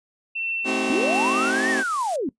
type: tone with tremolo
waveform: sine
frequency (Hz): 2694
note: E7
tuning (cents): +37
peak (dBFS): -24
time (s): 0.35-1.5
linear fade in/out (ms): 10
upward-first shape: triangle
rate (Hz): 1.5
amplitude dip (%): 45
type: chord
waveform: sawtooth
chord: A diminished seventh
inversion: none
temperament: just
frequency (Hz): 220 / 264 / 316.8 / 380.2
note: A3 / C4 / Eb4 / Gb4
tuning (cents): 0 / +16 / +31 / +47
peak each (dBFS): -26 / -22 / -27 / -23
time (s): 0.64-1.84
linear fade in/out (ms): 50
type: linear two-way sweep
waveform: sine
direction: up then down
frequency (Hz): 232.2 to 1882 to 232.2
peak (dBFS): -22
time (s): 0.9-2.29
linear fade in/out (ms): 2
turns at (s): 1.7
type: noise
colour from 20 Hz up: blue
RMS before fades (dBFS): -34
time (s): 1.14-2.16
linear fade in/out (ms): 2
effects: noise-tail reverb RT60 0.1 s tail -18 dB re dry + resampled to 22050 Hz